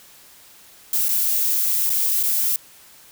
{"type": "noise with dropouts", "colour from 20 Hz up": "violet", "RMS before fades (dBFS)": -20, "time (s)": [0.93, 2.56], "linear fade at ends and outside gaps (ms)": 2, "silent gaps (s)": [[1.085, 1.09], [1.896, 1.9], [2.23, 2.235]], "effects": ["white hiss -48 dBFS RMS until 3.11 s"]}